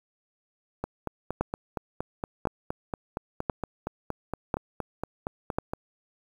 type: two click trains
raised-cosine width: 1 ms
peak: -11 / -16 dBFS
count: 5 / 22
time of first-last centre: 1.41-5.585 / 0.84-5.735 s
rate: 0.958 / 4.29 Hz
effects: 8-bit